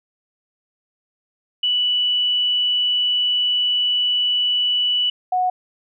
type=tone pair in turn; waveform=sine; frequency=2960 / 733.6 Hz; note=F#7 / F#5; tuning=0 / -15 cents; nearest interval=2 octaves; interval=2415 cents; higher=first; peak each=-16 dBFS; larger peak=neither; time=1.63-5.1 / 5.32-5.5 s; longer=first; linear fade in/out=5 ms; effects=none